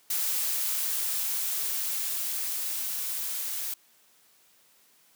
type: noise with level ramp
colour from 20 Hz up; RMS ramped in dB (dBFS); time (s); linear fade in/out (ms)
blue; -28 to -33; 0.1-3.74; 5
effects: white hiss -62 dBFS RMS until 5.15 s + high-pass 150 Hz 12 dB/octave